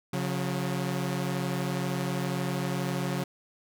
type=tone pair together; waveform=sawtooth; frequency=138.59 / 180.62 Hz; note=C#3 / F#3; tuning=0 / -41 cents; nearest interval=perfect fourth; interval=459 cents; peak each=-27 dBFS; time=0.13-3.24 s; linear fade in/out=5 ms; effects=none